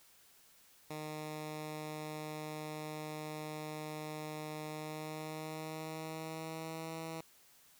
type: tone with pitch glide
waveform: 10% pulse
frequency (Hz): 153.6 to 162.08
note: D#3 to E3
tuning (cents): -22 to -29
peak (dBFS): -33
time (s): 0.9-7.21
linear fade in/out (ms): 5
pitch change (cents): +93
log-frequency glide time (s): 4.66-6.97
effects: white hiss -64 dBFS RMS until 7.79 s